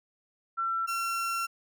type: tone pair in turn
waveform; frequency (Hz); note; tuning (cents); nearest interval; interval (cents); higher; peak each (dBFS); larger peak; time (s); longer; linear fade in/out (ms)
sine / 35% pulse; 1349 / 1360; E6 / F6; +40 / -46; unison; 14; second; -27; neither; 0.57-0.87 / 0.87-1.47; second; 20
effects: none